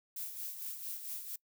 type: noise with tremolo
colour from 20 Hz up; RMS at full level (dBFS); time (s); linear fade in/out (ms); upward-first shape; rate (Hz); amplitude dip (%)
violet; -40; 0.16-1.36; 5; sine; 4.4; 55
effects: noise-tail reverb RT60 0.1 s tail -23 dB re dry

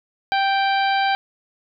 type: harmonic tone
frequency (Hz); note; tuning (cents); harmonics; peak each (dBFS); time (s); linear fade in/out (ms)
784; G5; 0; 1 / 2 / 3 / 4 / 5 / 6; -18 / -24 / -28 / -30 / -32 / -34; 0.32-1.15; 0
effects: none

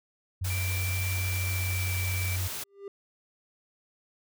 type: tone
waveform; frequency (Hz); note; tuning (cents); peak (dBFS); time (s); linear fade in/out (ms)
sine; 92.5; F#2; 0; -28; 0.41-2.48; 10
type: noise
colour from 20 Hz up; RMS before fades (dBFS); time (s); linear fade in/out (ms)
white; -36; 0.44-2.64; 10
type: tone with pitch glide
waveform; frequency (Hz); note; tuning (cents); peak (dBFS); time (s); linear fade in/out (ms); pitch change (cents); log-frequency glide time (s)
sine; 2349 to 2327; D7 to D7; 0 to -17; -35; 0.5-2.36; 2; -17; 1.34-1.95
type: tone with exponential growth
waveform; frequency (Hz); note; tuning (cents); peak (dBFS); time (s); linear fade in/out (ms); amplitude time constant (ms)
triangle; 398.1; G4; +27; -32; 2.63-2.88; 2; 54
effects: none

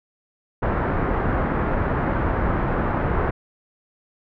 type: low-pass noise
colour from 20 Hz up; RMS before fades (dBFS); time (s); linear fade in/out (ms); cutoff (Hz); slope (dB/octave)
pink; -22; 0.62-3.31; 10; 1600; 24
effects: none

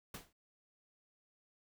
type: noise with exponential decay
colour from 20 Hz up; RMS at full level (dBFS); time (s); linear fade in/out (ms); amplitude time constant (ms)
pink; -42; 0.14-0.33; 5; 40
effects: none

